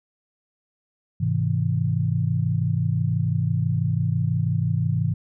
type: chord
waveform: sine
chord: Ab augmented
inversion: none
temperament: just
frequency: 103.83 / 129.78 / 162.23 Hz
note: Ab2 / C3 / E3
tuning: 0 / -14 / -27 cents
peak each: -24 dBFS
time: 1.2-5.14 s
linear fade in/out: 10 ms
effects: none